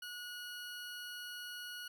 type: tone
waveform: 20% pulse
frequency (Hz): 1455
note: F#6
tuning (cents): -29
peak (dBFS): -39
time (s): 0.02-1.88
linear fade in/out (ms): 5
effects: none